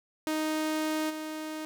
sawtooth tone with level steps, 311.1 Hz, D#4, in tune, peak -24 / -31 dBFS, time 0.27-1.65 s, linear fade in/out 0 ms, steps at 1.09 s, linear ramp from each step 20 ms, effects none

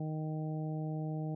harmonic tone, 155.56 Hz, D#3, in tune, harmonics 1 / 2 / 3 / 4 / 5, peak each -35 / -42 / -48 / -48 / -49 dBFS, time 0-1.35 s, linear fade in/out 5 ms, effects none

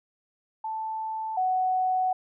sine tone pair in turn, 880 / 743.6 Hz, A5 / F#5, 0 / +8 cents, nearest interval minor third, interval 292 cents, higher first, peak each -29 / -22 dBFS, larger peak second, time 0.64-1.37 / 1.37-2.13 s, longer second, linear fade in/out 5 ms, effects none

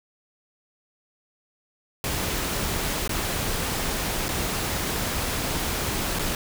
pink noise with dropouts, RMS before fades -27 dBFS, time 2.04-6.35 s, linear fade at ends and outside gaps 1 ms, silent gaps 3.077-3.093 / 4.283-4.289 / 6.188-6.193 s, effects none

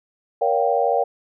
sine chord, G half-diminished seventh, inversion first, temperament just, 470.4 / 564.5 / 705.6 / 784 Hz, Bb4 / Db5 / F5 / G5, +16 / +31 / +18 / 0 cents, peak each -22 dBFS, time 0.41-1.04 s, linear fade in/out 10 ms, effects none

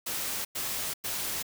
white noise bursts, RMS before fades -33 dBFS, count 3, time 0.06-1.428 s, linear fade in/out 10 ms, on 390 ms, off 99 ms, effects none

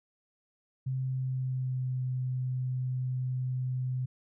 sine tone with pitch glide, 130.81 to 127.82 Hz, C3 to C3, 0 to -40 cents, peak -29 dBFS, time 0.86-4.06 s, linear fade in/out 10 ms, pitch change -40 cents, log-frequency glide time 0.96-2.06 s, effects none

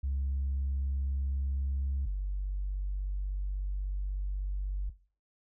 sine tone pair in turn, 68 / 48.19 Hz, C#2 / G1, -33 / -29 cents, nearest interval tritone, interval 596 cents, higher first, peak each -28 dBFS, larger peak neither, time 0.03-2.06 / 2.06-4.9 s, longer second, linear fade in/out 10 ms, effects noise-tail reverb RT60 0.4 s tail -18 dB re dry + tanh soft clip ceiling -26 dBFS

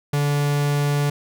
45% pulse tone, 144.7 Hz, D3, 25 cents flat, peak -18 dBFS, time 0.13-1.1 s, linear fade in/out 5 ms, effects none

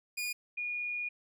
sawtooth / sine tone pair in turn, 2441 / 2441 Hz, D#7 / D#7, -34 / -34 cents, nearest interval unison, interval 0 cents, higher neither, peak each -30 / -33 dBFS, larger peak first, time 0.17-0.33 / 0.57-1.09 s, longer second, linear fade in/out 10 ms, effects none

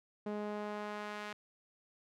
sawtooth tone with band-pass filter sweep, 208.8 Hz, G#3, 10 cents sharp, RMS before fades -41 dBFS, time 0.26-1.33 s, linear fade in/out 5 ms, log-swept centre 430 to 1900 Hz, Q 0.77, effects none

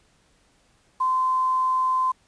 sine tone with quantisation, 1032 Hz, C6, 24 cents flat, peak -19 dBFS, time 1-2.12 s, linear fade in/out 10 ms, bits 8, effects pink hiss -62 dBFS RMS until 2.27 s + resampled to 22050 Hz

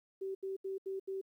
sine tone bursts, 385.5 Hz, G4, 29 cents flat, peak -36 dBFS, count 5, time 0.21-1.214 s, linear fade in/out 10 ms, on 140 ms, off 76 ms, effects 12-bit

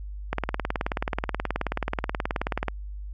click train, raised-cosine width 0.5 ms, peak -10 dBFS, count 45, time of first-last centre 0.33-2.683 s, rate 18.7 Hz, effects added 50 Hz sine -33 dBFS peak until 3.13 s + MP3 64 kbps

